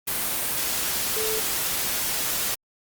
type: tone in noise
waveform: sine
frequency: 437.3 Hz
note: A4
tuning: 11 cents flat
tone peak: -28 dBFS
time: 1.16-1.4 s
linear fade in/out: 10 ms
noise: white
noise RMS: -26 dBFS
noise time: 0.07-2.55 s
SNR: -5 dB
effects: Opus 32 kbps